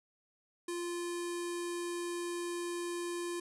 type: tone with low-pass filter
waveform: square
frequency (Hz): 347.5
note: F4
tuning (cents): -9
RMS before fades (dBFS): -38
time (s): 0.68-3.4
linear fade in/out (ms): 5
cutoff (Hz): 9400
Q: 3
effects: none